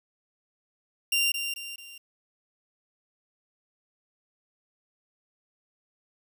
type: tone with echo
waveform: sawtooth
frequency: 2780 Hz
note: F7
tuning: 9 cents flat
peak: -19 dBFS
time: 1.12-1.32 s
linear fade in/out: 5 ms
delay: 220 ms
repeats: 3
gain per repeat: -7 dB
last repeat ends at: 1.98 s
effects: 10-bit